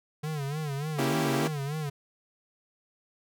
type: tone with vibrato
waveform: square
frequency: 146.83 Hz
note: D3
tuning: in tune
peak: -31 dBFS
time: 0.23-1.9 s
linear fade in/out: 10 ms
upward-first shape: sine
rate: 3.4 Hz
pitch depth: 120 cents each way
type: chord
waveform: sawtooth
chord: A# diminished seventh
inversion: none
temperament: equal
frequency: 233.1 / 277.2 / 329.6 / 392 Hz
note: A#3 / C#4 / E4 / G4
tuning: 0 / 0 / 0 / 0 cents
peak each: -28 dBFS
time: 0.98-1.48 s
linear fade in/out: 10 ms
effects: none